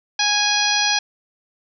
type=harmonic tone; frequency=828 Hz; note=G#5; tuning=5 cents flat; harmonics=1 / 2 / 3 / 4 / 5 / 6 / 7; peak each=-24 / -24 / -24 / -24 / -24 / -24 / -24 dBFS; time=0.19-0.99 s; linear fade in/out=5 ms; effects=none

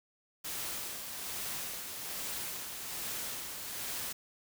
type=noise with tremolo; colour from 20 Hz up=white; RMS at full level=-38 dBFS; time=0.44-4.13 s; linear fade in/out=10 ms; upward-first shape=sine; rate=1.2 Hz; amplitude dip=40%; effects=none

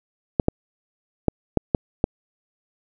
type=clicks; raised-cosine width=2 ms; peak=-3 dBFS; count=6; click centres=0.398 / 0.484 / 1.283 / 1.573 / 1.748 / 2.041 s; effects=none

